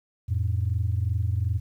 sine tone pair together, 87.31 / 110 Hz, F2 / A2, 0 / 0 cents, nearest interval major third, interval 400 cents, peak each -24 / -25 dBFS, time 0.28-1.6 s, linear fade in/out 20 ms, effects tanh soft clip ceiling -16 dBFS + 10-bit

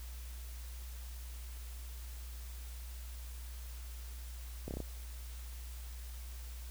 slowing click train, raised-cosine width 2 ms, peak -27 dBFS, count 5, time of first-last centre 4.68-4.803 s, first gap 29 ms, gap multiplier 1.04, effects added 60 Hz sine -43 dBFS peak until 6.7 s + white hiss -55 dBFS RMS until 6.7 s

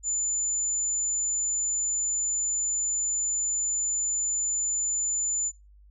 sine tone, 7040 Hz, A8, in tune, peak -25 dBFS, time 0.03-5.52 s, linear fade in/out 50 ms, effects noise-tail reverb RT60 0.2 s tail -19 dB re dry + added 50 Hz sine -51 dBFS peak until 5.9 s

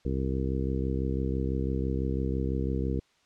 harmonic tone, 66 Hz, C2, 16 cents sharp, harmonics 1 / 2 / 3 / 4 / 5 / 6 / 7, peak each -30 / -33 / -35 / -36 / -37 / -38 / -38 dBFS, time 0.05-3 s, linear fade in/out 5 ms, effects white hiss -66 dBFS RMS until 3.25 s + low-pass 5000 Hz 12 dB/octave

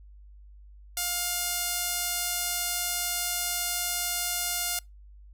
sawtooth tone with band-pass filter, 707 Hz, F5, 21 cents sharp, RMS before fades -30 dBFS, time 0.97-4.79 s, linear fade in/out 2 ms, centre 11000 Hz, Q 0.76, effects noise-tail reverb RT60 0.2 s tail -26 dB re dry + added 50 Hz sine -47 dBFS peak until 5.33 s

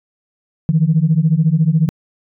sine beating tone pair, 152.3 / 166.3 Hz, D#3 / E3, -37 / +16 cents, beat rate 14 Hz, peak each -13 dBFS, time 0.69-1.89 s, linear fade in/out 0 ms, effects tanh soft clip ceiling -3 dBFS

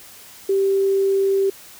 sine tone, 390.4 Hz, G4, 7 cents flat, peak -15 dBFS, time 0.49-1.5 s, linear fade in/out 5 ms, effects white hiss -43 dBFS RMS until 1.79 s

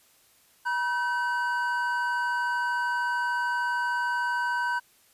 triangle tone pair together, 965 / 1531.8 Hz, B5 / G6, -40 / -40 cents, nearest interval minor sixth, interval 800 cents, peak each -26 dBFS, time 0.65-4.8 s, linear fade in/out 20 ms, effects white hiss -61 dBFS RMS until 5.13 s + resampled to 32000 Hz

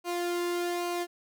sawtooth tone with flanger, 349.7 Hz, F4, 2 cents sharp, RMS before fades -31 dBFS, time 0.04-1.07 s, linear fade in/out 50 ms, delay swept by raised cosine 0.56 to 1.29 ms, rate 1.2 Hz, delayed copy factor -0.5, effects none

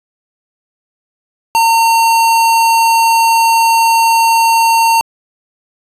square tone, 912 Hz, A#5, 38 cents flat, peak -8 dBFS, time 1.55-5.01 s, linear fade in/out 0 ms, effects resampled to 32000 Hz

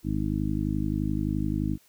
harmonic tone, 51.6 Hz, G#1, 10 cents flat, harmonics 1 / 2 / 3 / 4 / 5 / 6, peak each -32 / -32 / -32 / -32 / -32 / -32 dBFS, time 0.03-1.78 s, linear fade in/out 50 ms, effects white hiss -61 dBFS RMS until 1.88 s

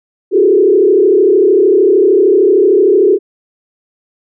sine tone with frequency modulation, 392 Hz, G4, in tune, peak -5 dBFS, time 0.31-3.19 s, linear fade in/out 50 ms, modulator 33.2 Hz, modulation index 1.4, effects none

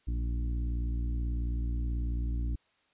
harmonic tone with a mistuned harmonic, 58.5 Hz, A#1, 7 cents sharp, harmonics 1 / 2 / 3 / 4 / 5 / 6, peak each -29 / -40 / -48 / -47 / -45 / -55 dBFS, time 0.07-2.56 s, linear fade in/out 10 ms, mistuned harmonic 3, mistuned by +42 cents, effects white hiss -70 dBFS RMS until 2.93 s + resampled to 8000 Hz

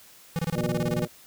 square tone bursts, 166.1 Hz, E3, 13 cents sharp, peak -25 dBFS, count 13, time 0.36-1.049 s, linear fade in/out 0 ms, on 29 ms, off 26 ms
harmonic tone, 120 Hz, B2, 49 cents flat, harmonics 1 / 2 / 3 / 4 / 5, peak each -35 / -32 / -33 / -37 / -33 dBFS, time 0.53-1.08 s, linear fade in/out 50 ms
effects white hiss -52 dBFS RMS until 1.26 s

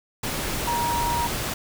sine tone in noise, 947 Hz, A#5, 27 cents sharp, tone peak -23 dBFS, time 0.67-1.27 s, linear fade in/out 5 ms, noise pink, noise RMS -28 dBFS, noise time 0.23-1.54 s, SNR +2 dB, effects none

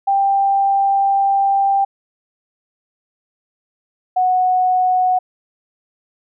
sine tone pair in turn, 789 / 737 Hz, G5 / F#5, +11 / -7 cents, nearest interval minor second, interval 118 cents, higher first, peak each -12 dBFS, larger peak neither, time 0.07-1.85 / 4.16-5.19 s, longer first, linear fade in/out 10 ms, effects none

